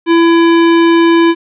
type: tone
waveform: square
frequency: 334.8 Hz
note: E4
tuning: 27 cents sharp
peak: -6 dBFS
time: 0.06-1.35 s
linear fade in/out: 50 ms
effects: resampled to 8000 Hz + 8-bit